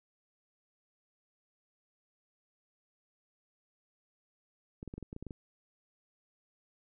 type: clicks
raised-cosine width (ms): 3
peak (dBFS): -29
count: 10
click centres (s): 4.829 / 4.877 / 4.939 / 4.98 / 5.027 / 5.129 / 5.164 / 5.226 / 5.267 / 5.308
effects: none